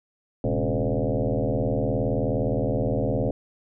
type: tone with frequency modulation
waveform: sine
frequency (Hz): 189.5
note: F#3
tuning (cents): +42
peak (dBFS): -21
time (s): 0.44-3.31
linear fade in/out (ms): 2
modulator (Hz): 79.3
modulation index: 5.4
effects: none